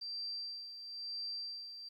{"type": "tone with tremolo", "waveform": "sine", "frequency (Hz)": 4699, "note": "D8", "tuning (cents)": 0, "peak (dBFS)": -38, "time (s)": [0.01, 1.89], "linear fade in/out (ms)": 10, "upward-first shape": "sine", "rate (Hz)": 1, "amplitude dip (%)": 60, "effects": ["12-bit"]}